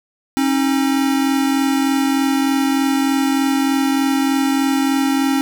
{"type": "tone pair together", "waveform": "square", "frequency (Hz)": [270.8, 314.1], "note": ["C#4", "D#4"], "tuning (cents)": [-40, 16], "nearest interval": "minor third", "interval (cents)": 256, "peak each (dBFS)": [-16, -22], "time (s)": [0.37, 5.41], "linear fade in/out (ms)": 0, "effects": []}